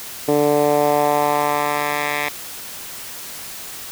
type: tone with band-pass filter sweep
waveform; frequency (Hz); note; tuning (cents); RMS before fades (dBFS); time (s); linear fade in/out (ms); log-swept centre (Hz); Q
10% pulse; 146.83; D3; 0; -18; 0.28-2.29; 5; 400 to 2100; 1.5
effects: white hiss -33 dBFS RMS until 3.91 s